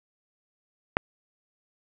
click, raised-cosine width 0.5 ms, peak -5 dBFS, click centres 0.969 s, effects none

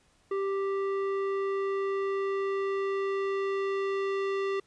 square tone with low-pass filter sweep, 392 Hz, G4, in tune, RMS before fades -30 dBFS, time 0.31-4.6 s, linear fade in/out 5 ms, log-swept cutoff 1400 to 2900 Hz, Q 0.91, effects pink hiss -66 dBFS RMS until 4.66 s + resampled to 22050 Hz

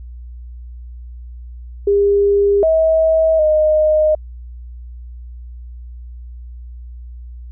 sine tone with pitch steps, 403.2 / 642 / 617 Hz, G4 / E5 / D#5, +49 / -46 / -15 cents, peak -10 dBFS, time 1.87-4.15 s, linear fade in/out 5 ms, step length 760 ms, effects added 60 Hz sine -30 dBFS peak until 7.51 s

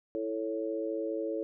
sine chord, A major, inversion second, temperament equal, 329.6 / 440 / 554.4 Hz, E4 / A4 / C#5, 0 / 0 / 0 cents, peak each -35 / -35 / -36 dBFS, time 0.15-1.43 s, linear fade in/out 0 ms, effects none

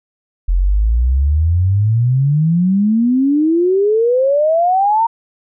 sine exponential sweep, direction up, 42.13 to 932.3 Hz, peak -10 dBFS, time 0.48-5.07 s, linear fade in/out 10 ms, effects none

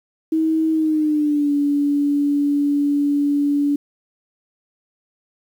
sine tone with pitch glide, 318.9 to 287.4 Hz, D#4 to D4, +43 to -37 cents, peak -15 dBFS, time 0.32-3.76 s, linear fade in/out 5 ms, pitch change -180 cents, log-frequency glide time 0.71-1.52 s, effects 8-bit

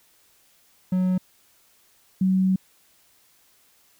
triangle / sine tone pair in turn, 184.2 / 188.18 Hz, F#3 / F#3, -7 / +30 cents, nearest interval unison, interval 37 cents, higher second, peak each -17 dBFS, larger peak neither, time 0.92-1.18 / 2.21-2.56 s, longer second, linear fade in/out 5 ms, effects white hiss -60 dBFS RMS until 3.99 s

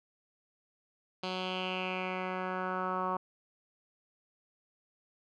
10% pulse tone with low-pass filter sweep, 185 Hz, F#3, in tune, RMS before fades -35 dBFS, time 1.23-3.17 s, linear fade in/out 5 ms, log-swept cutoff 3900 to 1100 Hz, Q 4.2, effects none

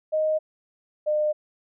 sine tone pair in turn, 622.3 / 605.3 Hz, D#5 / D#5, 0 / -48 cents, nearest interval unison, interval 48 cents, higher first, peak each -20 dBFS, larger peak neither, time 0.12-0.39 / 1.06-1.33 s, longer neither, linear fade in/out 20 ms, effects none

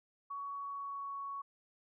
sine tone with pitch glide, 1122 to 1114.2 Hz, C#6 to C#6, +21 to +9 cents, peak -39 dBFS, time 0.3-1.42 s, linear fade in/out 10 ms, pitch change -12 cents, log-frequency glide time 0.62-1.2 s, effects none

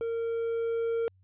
triangle tone with level ramp, 460 Hz, A#4, 23 cents flat, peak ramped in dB -27 to -24 dBFS, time 0.01-1.08 s, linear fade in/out 0 ms, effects added 94 Hz sine -59 dBFS peak until 1.23 s + resampled to 8000 Hz

